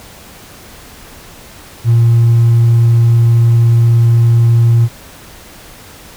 triangle tone with hard clipping, 116.54 Hz, A#2, in tune, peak -5 dBFS, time 1.84-4.89 s, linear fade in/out 50 ms, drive 2 dB, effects pink hiss -36 dBFS RMS until 6.16 s

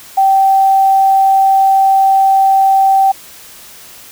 sine tone with quantisation, 776 Hz, G5, 18 cents flat, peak -6 dBFS, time 0.17-3.12 s, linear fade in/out 10 ms, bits 6, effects white hiss -36 dBFS RMS until 4.11 s

